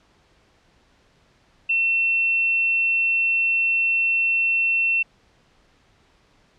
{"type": "tone", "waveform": "sine", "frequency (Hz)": 2700, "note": "E7", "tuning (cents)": 41, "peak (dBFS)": -17, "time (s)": [1.69, 5.03], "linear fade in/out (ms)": 10, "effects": ["pink hiss -59 dBFS RMS until 6.58 s", "low-pass 5000 Hz 12 dB/octave"]}